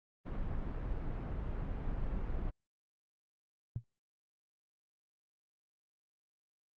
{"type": "noise", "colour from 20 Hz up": "brown", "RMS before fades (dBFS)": -37, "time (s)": [0.25, 2.51], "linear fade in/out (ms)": 20}
{"type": "tone with exponential decay", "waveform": "sine", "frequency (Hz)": 116.54, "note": "A#2", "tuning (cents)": 0, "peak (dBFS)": -30, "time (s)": [3.76, 3.84], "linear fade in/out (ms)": 0, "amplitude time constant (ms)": 16}
{"effects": ["low-pass 2000 Hz 12 dB/octave", "Opus 32 kbps"]}